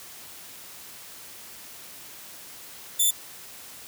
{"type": "tone", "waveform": "5% pulse", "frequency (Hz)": 3532, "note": "A7", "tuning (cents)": 6, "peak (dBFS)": -11, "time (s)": [2.99, 3.11], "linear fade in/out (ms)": 10, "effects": ["white hiss -44 dBFS RMS until 3.87 s", "high-pass 60 Hz 12 dB/octave"]}